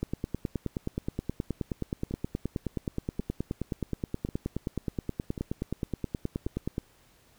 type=two click trains; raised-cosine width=3 ms; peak=-17 / -23 dBFS; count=65 / 5; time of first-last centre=0.03-6.781 / 2.11-6.467 s; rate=9.48 / 0.918 Hz; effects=pink hiss -62 dBFS RMS until 7.38 s